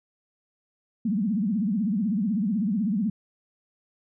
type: tone with vibrato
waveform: sine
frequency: 207.7 Hz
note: G#3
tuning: in tune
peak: -22 dBFS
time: 1.05-3.1 s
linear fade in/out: 5 ms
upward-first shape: triangle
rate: 16 Hz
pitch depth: 270 cents each way
effects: none